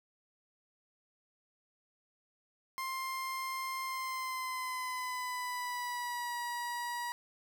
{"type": "tone with pitch glide", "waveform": "30% pulse", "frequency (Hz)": [1054, 961], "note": ["C6", "B5"], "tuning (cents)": [12, -48], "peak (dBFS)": -33, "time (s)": [2.78, 7.12], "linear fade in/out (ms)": 0, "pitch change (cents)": -160, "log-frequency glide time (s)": [3.85, 6.37], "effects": []}